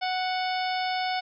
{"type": "harmonic tone with a mistuned harmonic", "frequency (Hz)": 740, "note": "F#5", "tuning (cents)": 0, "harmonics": [1, 2, 3, 4, 5, 6, 7], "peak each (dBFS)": [-27, -36, -35, -39, -39, -39, -39], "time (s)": [0.01, 1.21], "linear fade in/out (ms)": 20, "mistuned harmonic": 5, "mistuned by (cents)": -52, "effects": []}